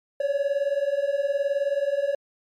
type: beating tone pair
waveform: triangle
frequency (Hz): 551 / 570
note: C#5 / C#5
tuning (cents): -11 / +48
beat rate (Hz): 19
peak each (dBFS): -24 / -22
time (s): 0.2-2.15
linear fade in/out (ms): 5
effects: MP3 64 kbps